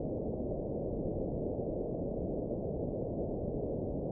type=low-pass noise; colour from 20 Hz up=white; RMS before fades=-36 dBFS; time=0-4.11 s; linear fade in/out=2 ms; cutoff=610 Hz; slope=48 dB/octave; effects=none